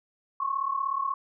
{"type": "tone pair together", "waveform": "sine", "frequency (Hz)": [1070.5, 1107], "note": ["C6", "C#6"], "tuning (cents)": [39, -3], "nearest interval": "minor second", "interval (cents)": 58, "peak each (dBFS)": [-30, -28], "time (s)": [0.4, 1.14], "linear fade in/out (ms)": 5, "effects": []}